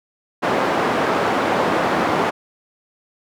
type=band-pass noise; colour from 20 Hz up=white; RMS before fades=-19 dBFS; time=0.42-2.31 s; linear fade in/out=20 ms; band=190 to 1000 Hz; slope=12 dB/octave; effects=none